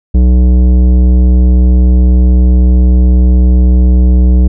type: tone with tanh clipping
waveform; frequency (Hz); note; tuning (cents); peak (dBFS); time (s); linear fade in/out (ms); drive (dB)
triangle; 61.9; B1; +5; -5; 0.14-4.48; 10; 17
effects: none